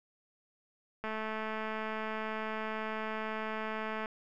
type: click train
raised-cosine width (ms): 0.5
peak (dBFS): -23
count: 659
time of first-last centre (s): 1.04-4.058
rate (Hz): 218
effects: none